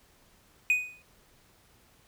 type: tone with exponential decay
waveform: triangle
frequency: 2489 Hz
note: D#7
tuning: in tune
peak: -17 dBFS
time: 0.7-1.02 s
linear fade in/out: 1 ms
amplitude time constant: 68 ms
effects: pink hiss -62 dBFS RMS until 2.07 s